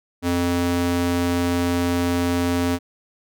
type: tone with high-pass filter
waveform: square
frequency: 87.31 Hz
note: F2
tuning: in tune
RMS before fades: -21 dBFS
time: 0.22-2.79 s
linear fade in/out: 50 ms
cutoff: 180 Hz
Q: 2.4
effects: none